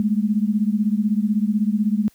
sine beating tone pair, 205.2 / 221.2 Hz, G#3 / A3, -21 / +9 cents, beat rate 16 Hz, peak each -19 / -21 dBFS, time 0-2.08 s, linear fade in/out 0 ms, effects white hiss -58 dBFS RMS until 2.14 s + high-pass 60 Hz 12 dB/octave

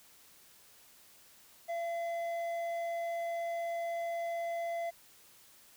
sine tone with hard clipping, 679 Hz, F5, 49 cents flat, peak -35 dBFS, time 1.68-4.91 s, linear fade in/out 20 ms, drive 6 dB, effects white hiss -60 dBFS RMS until 5.76 s

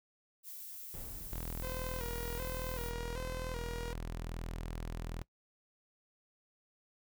violet noise, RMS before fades -47 dBFS, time 0.43-2.93 s, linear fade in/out 50 ms
brown noise with exponential decay, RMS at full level -44 dBFS, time 0.94-2.92 s, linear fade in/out 0 ms, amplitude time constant 430 ms
sawtooth tone, 41.2 Hz, E1, in tune, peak -35 dBFS, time 1.32-5.22 s, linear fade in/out 0 ms
sawtooth tone with vibrato, 493.9 Hz, B4, in tune, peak -38 dBFS, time 1.62-3.94 s, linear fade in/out 20 ms, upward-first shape square, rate 1.3 Hz, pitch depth 69 cents each way
effects noise-tail reverb RT60 0.1 s tail -21 dB re dry

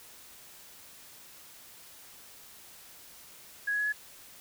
sine tone with pitch steps, 1661.2 / 1673.7 / 1686.3 / 1699 Hz, G#6 / G#6 / G#6 / G#6, 0 / +13 / +26 / +39 cents, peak -27 dBFS, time 3.67-3.926 s, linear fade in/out 10 ms, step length 64 ms, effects white hiss -52 dBFS RMS until 4.4 s

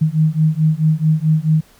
sine beating tone pair, 154.4 / 159 Hz, D#3 / D#3, -13 / +38 cents, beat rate 4.6 Hz, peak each -15 dBFS, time 0.01-1.61 s, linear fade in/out 10 ms, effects pink hiss -50 dBFS RMS until 1.79 s

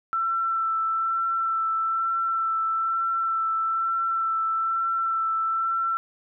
sine tone with vibrato, 1336 Hz, E6, 23 cents sharp, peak -22 dBFS, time 0.13-5.97 s, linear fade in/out 0 ms, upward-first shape sine, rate 1.1 Hz, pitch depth 14 cents each way, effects none

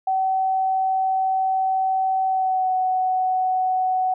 sine tone with pitch glide, 761 to 745.3 Hz, F#5 to F#5, +48 to +12 cents, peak -18 dBFS, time 0.07-4.14 s, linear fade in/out 5 ms, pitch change -36 cents, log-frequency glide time 2.27-2.73 s, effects none

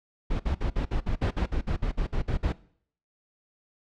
brown noise bursts, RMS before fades -26 dBFS, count 15, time 0.3-2.526 s, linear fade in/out 10 ms, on 98 ms, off 54 ms, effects noise-tail reverb RT60 0.6 s tail -20 dB re dry + low-pass 4000 Hz 12 dB/octave

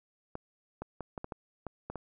clicks, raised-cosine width 1 ms, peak -24 dBFS, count 9, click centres 0.354 / 0.82 / 1.007 / 1.178 / 1.244 / 1.322 / 1.667 / 1.9 / 1.957 s, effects none

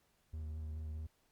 triangle tone with vibrato, 77.78 Hz, D#2, in tune, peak -38 dBFS, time 0.33-1.07 s, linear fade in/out 10 ms, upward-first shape sine, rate 4.8 Hz, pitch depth 17 cents each way, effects pink hiss -75 dBFS RMS until 1.31 s + Opus 48 kbps

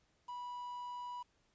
triangle tone with quantisation, 979 Hz, B5, 15 cents flat, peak -40 dBFS, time 0.28-1.23 s, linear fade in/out 10 ms, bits 10, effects pink hiss -75 dBFS RMS until 1.54 s + resampled to 16000 Hz

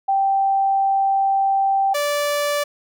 sine / sawtooth tone pair in turn, 782 / 582.3 Hz, G5 / D5, -4 / -15 cents, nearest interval perfect fourth, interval 511 cents, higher first, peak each -15 / -15 dBFS, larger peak neither, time 0.08-1.94 / 1.94-2.64 s, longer first, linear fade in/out 10 ms, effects none

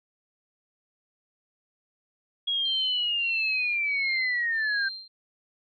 sine linear sweep, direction down, 3322 to 1561 Hz, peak -24 dBFS, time 2.47-4.89 s, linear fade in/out 10 ms
sine tone with tremolo, 4167 Hz, C8, 8 cents flat, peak -32 dBFS, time 2.65-5.08 s, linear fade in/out 5 ms, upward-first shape sine, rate 1.5 Hz, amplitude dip 100%
effects none

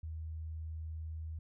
sine tone, 79.6 Hz, D#2, 40 cents sharp, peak -39 dBFS, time 0.03-1.39 s, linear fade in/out 5 ms, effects none

